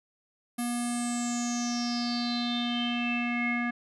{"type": "tone with low-pass filter sweep", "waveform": "square", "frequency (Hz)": 240, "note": "B3", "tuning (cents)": -49, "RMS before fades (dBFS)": -30, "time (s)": [0.58, 3.71], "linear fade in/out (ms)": 10, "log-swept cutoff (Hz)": [11000, 1900], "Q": 9.7, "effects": []}